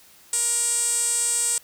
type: tone with band-pass filter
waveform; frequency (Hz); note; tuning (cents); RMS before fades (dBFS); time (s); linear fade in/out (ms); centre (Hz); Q
sawtooth; 472.1; A#4; +22; -23; 0.33-1.58; 2; 8300; 9.8
effects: white hiss -52 dBFS RMS until 1.63 s